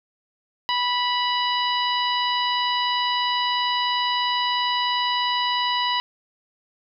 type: harmonic tone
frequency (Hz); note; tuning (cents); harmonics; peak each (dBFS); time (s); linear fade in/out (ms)
983; B5; -8; 1 / 2 / 3 / 4 / 5; -23 / -29 / -26 / -29 / -33; 0.69-6; 0
effects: none